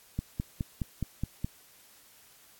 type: click train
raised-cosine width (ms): 5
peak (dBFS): -18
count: 7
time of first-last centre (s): 0.19-1.445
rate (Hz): 4.78
effects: white hiss -58 dBFS RMS until 2.59 s + AAC 64 kbps